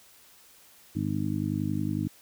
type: harmonic tone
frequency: 50.9 Hz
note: G#1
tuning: 34 cents flat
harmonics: 2 / 3 / 4 / 5 / 6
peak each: -33 / -33 / -33 / -33 / -33 dBFS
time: 0.95-2.08 s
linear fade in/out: 10 ms
effects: white hiss -56 dBFS RMS until 2.21 s